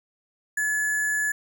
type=tone with sample-and-hold; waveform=sine; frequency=1710 Hz; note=A6; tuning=50 cents flat; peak=-22 dBFS; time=0.57-1.32 s; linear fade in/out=5 ms; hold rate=8820 Hz; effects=none